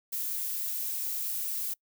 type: noise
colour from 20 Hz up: violet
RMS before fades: -33 dBFS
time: 0.12-1.74 s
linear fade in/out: 10 ms
effects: noise-tail reverb RT60 0.1 s tail -25 dB re dry